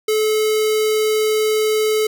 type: tone with notch filter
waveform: square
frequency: 431.5 Hz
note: A4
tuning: 34 cents flat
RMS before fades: -17 dBFS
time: 0.08-2.07 s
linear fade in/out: 5 ms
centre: 1000 Hz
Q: 0.86
effects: none